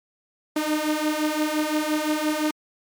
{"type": "beating tone pair", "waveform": "sawtooth", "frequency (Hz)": [302.1, 307.9], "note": ["D4", "D#4"], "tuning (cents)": [49, -18], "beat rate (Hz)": 5.8, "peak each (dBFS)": [-22, -20], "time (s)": [0.56, 2.51], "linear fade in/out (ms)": 5, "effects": ["MP3 96 kbps"]}